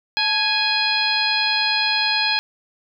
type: harmonic tone with a mistuned harmonic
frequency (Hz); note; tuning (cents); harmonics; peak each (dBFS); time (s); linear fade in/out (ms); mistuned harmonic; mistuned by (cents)
830.6; G#5; 0; 1 / 2 / 3 / 4 / 5 / 6; -26 / -25 / -23 / -25 / -22 / -28; 0.17-2.39; 0; 1; +73
effects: none